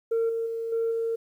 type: tone with level steps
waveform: sine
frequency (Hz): 456.7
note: A#4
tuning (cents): -36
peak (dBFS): -20 / -25 / -28 / -22 / -24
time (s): 0.11-1.16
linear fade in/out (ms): 10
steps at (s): 0.29 / 0.46 / 0.72 / 0.91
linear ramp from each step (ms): 5
effects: tanh soft clip ceiling -20 dBFS + 10-bit